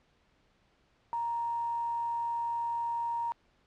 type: tone with quantisation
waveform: sine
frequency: 936 Hz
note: A#5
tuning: 7 cents sharp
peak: -30 dBFS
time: 1.13-3.32 s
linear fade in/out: 0 ms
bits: 8
effects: pink hiss -69 dBFS RMS until 3.66 s + low-pass 4000 Hz 12 dB/octave